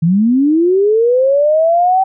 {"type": "linear sweep", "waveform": "sine", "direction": "up", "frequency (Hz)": [155.56, 773], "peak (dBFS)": -8, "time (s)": [0.02, 2.04], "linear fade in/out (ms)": 10, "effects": []}